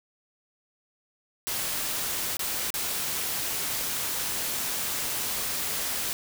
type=noise with dropouts; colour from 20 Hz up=white; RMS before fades=-30 dBFS; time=1.47-6.13 s; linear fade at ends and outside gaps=0 ms; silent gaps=2.369-2.393 / 2.704-2.741 s; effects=none